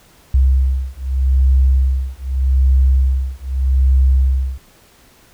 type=beating tone pair; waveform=sine; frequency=65.41 / 66.23 Hz; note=C2 / C2; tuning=0 / +22 cents; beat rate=0.82 Hz; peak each=-14 dBFS; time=0.34-4.58 s; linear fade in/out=5 ms; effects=pink hiss -49 dBFS RMS until 5.33 s